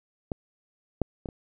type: clicks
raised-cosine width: 2 ms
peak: -16 / -10 / -22 / -24 dBFS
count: 4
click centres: 0.318 / 1.017 / 1.258 / 1.288 s
effects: none